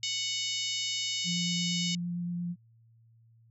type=harmonic tone; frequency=740 Hz; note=F#5; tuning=in tune; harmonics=3 / 4 / 5 / 6 / 7 / 8 / 9 / 10; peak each=-40 / -35 / -37 / -40 / -38 / -42 / -41 / -43 dBFS; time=0.03-1.95 s; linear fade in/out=2 ms
type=tone with vibrato; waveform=sine; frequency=174.3 Hz; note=F3; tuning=3 cents flat; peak=-31 dBFS; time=1.24-2.56 s; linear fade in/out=50 ms; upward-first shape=sine; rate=8.7 Hz; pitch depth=10 cents each way
effects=added 114 Hz sine -58 dBFS peak until 3.5 s